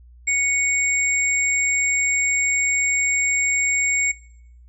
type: tone pair together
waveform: sine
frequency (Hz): 2217 / 7468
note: C#7 / A#8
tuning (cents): 0 / +2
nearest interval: octave + major sixth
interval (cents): 2102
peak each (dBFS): -19 / -21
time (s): 0.27-4.12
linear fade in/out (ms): 10
effects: noise-tail reverb RT60 0.7 s tail -22 dB re dry + added 60 Hz sine -44 dBFS peak until 4.68 s